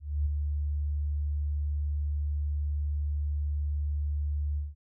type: tone with ADSR envelope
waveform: sine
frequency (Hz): 73.42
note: D2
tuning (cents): 0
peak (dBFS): -23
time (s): 0-4.75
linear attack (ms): 260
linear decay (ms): 10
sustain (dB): -4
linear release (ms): 180
effects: none